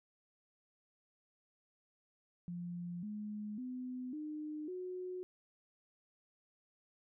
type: tone with pitch steps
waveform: sine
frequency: 174.61 / 210.1 / 252.7 / 304 / 365.7 Hz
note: F3 / G#3 / B3 / D#4 / F#4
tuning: 0 / +20 / +40 / -40 / -20 cents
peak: -40 dBFS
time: 2.48-5.23 s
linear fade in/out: 0 ms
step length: 550 ms
effects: none